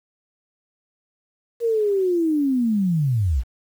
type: linear sweep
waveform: sine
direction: down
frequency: 474.4 to 51.91 Hz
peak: -17 dBFS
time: 1.6-3.44 s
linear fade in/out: 50 ms
effects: 8-bit